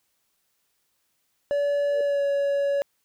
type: tone with pitch glide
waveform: triangle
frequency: 573 to 563.2 Hz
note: D5 to C#5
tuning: -43 to +27 cents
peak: -19 dBFS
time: 1.51-2.82 s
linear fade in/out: 0 ms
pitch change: -30 cents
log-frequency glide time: 2-2.23 s
type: tone with exponential growth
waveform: sine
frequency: 466.2 Hz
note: A#4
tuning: in tune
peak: -27 dBFS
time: 1.77-2.01 s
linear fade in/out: 2 ms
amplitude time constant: 51 ms
effects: white hiss -72 dBFS RMS until 3.04 s